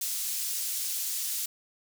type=high-pass noise; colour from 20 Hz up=pink; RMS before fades=-32 dBFS; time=0.01-1.46 s; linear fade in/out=5 ms; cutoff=6100 Hz; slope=12 dB/octave; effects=none